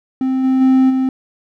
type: tone with level steps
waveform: triangle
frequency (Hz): 261.6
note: C4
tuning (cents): 0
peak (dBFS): -12 / -9 / -6 / -11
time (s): 0.21-1.09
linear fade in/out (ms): 2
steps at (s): 0.43 / 0.6 / 0.89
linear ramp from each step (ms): 20
effects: none